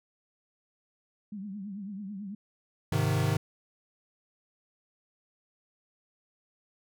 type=tone with vibrato; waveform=sine; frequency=200 Hz; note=G3; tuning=35 cents sharp; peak=-36 dBFS; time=1.32-2.35 s; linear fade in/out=5 ms; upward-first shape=triangle; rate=9.1 Hz; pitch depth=130 cents each way
type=chord; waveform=square; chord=Ab major; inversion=none; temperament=equal; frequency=103.83 / 130.81 / 155.56 Hz; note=Ab2 / C3 / Eb3; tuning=0 / 0 / 0 cents; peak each=-30 dBFS; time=2.92-3.37 s; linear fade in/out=5 ms
effects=none